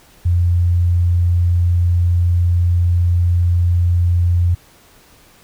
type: tone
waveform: sine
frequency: 87.31 Hz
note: F2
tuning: in tune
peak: -11 dBFS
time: 0.25-4.55 s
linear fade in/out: 10 ms
effects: pink hiss -48 dBFS RMS until 5.43 s